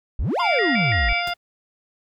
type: exponential two-way sweep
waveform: triangle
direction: up then down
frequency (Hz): 43.65 to 1094 to 43.65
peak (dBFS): -18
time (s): 0.19-1.13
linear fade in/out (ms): 0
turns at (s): 0.4
type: harmonic tone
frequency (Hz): 700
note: F5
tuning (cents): +4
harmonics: 1 / 2 / 3 / 4 / 5 / 7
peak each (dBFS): -26 / -29 / -31 / -32 / -33 / -34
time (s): 0.39-1.34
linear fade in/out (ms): 10
type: tone with vibrato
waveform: sine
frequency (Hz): 2093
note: C7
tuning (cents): 0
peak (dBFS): -21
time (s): 0.42-1.23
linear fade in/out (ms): 50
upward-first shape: square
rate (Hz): 3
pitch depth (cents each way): 170
type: noise with exponential decay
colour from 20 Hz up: pink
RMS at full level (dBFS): -32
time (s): 1.27-1.37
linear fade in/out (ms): 1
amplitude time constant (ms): 21
effects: none